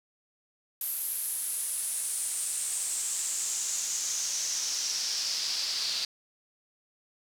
pink noise with band-pass filter sweep, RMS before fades -32 dBFS, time 0.81-6.05 s, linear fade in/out 2 ms, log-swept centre 12000 to 4500 Hz, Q 4.5, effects none

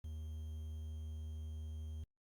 triangle tone with quantisation, 77.78 Hz, D#2, in tune, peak -40 dBFS, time 0.04-2.04 s, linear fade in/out 5 ms, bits 11, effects Opus 48 kbps

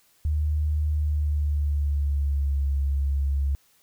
sine tone with pitch glide, 75.7 to 69.42 Hz, D#2 to C#2, -47 to +3 cents, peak -21 dBFS, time 0.25-3.55 s, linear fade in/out 0 ms, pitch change -150 cents, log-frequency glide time 0.89-2.62 s, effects white hiss -62 dBFS RMS until 3.82 s

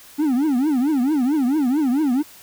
triangle tone with vibrato, 276.4 Hz, C#4, 5 cents flat, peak -14 dBFS, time 0.18-2.23 s, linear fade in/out 20 ms, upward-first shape triangle, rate 4.5 Hz, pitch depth 280 cents each way, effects white hiss -45 dBFS RMS until 2.42 s

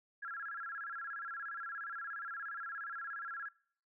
sine tone with vibrato, 1504 Hz, F#6, 28 cents sharp, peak -40 dBFS, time 0.22-3.49 s, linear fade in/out 10 ms, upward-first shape square, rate 17 Hz, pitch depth 170 cents each way, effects noise-tail reverb RT60 0.6 s tail -23 dB re dry

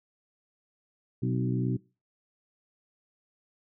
harmonic tone with a mistuned harmonic, 62.5 Hz, B1, 21 cents sharp, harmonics 2 / 3 / 4 / 5 / 6, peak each -28 / -32 / -34 / -36 / -38 dBFS, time 1.22-1.77 s, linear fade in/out 10 ms, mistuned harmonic 4, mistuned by +46 cents, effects noise-tail reverb RT60 0.3 s tail -22 dB re dry

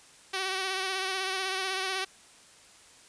5% pulse tone with vibrato, 379.7 Hz, F#4, 45 cents sharp, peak -18 dBFS, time 0.33-2.05 s, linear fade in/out 10 ms, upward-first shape sine, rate 16 Hz, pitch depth 35 cents each way, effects white hiss -55 dBFS RMS until 3.08 s + resampled to 22050 Hz

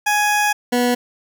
20% pulse tone pair in turn, 834 / 244.7 Hz, G#5 / B3, +7 / -16 cents, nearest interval octave + major sixth, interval 2123 cents, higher first, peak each -10 dBFS, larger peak neither, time 0.06-0.53 / 0.72-0.95 s, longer first, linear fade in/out 10 ms, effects none

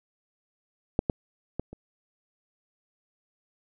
clicks, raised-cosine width 2 ms, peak -8 / -11 / -16 / -28 dBFS, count 4, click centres 0.991 / 1.098 / 1.596 / 1.73 s, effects none

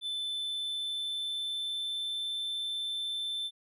triangle tone with pitch glide, 3520 to 3542 Hz, A7 to A7, 0 to +11 cents, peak -31 dBFS, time 0.01-3.51 s, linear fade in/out 50 ms, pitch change +11 cents, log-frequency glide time 0.23-2.31 s, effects none

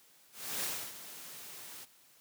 white noise with ADSR envelope, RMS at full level -35 dBFS, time 0.32-1.86 s, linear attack 300 ms, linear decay 300 ms, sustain -13 dB, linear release 30 ms, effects white hiss -63 dBFS RMS until 2.2 s + high-pass 100 Hz 12 dB/octave

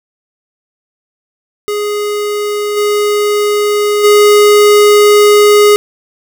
square tone with level steps, 415.3 Hz, G#4, in tune, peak -14 / -10 / -4 dBFS, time 1.68-5.76 s, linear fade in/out 0 ms, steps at 2.76 / 4.03 s, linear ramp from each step 20 ms, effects none

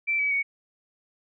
sine tone with pitch steps, 2336 / 2284 / 2233 Hz, D7 / D7 / C#7, -10 / -49 / +12 cents, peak -22 dBFS, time 0.07-0.43 s, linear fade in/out 20 ms, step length 120 ms, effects none

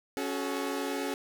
sawtooth chord, F# minor, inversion second, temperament equal with one note detuned, 277.2 / 370 / 430.2 Hz, C#4 / F#4 / A4, 0 / 0 / -39 cents, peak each -30 / -33 / -32 dBFS, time 0.17-1.14 s, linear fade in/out 0 ms, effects none

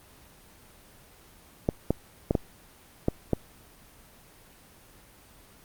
clicks, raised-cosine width 2 ms, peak -9 dBFS, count 6, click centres 1.689 / 1.906 / 2.309 / 2.352 / 3.084 / 3.333 s, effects pink hiss -54 dBFS RMS until 5.64 s + Opus 24 kbps

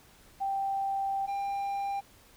sine / triangle tone pair in turn, 784 / 795.9 Hz, G5 / G5, 0 / +26 cents, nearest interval unison, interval 26 cents, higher second, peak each -28 dBFS, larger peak neither, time 0.4-1.27 / 1.27-2.01 s, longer first, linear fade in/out 20 ms, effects pink hiss -58 dBFS RMS until 2.36 s

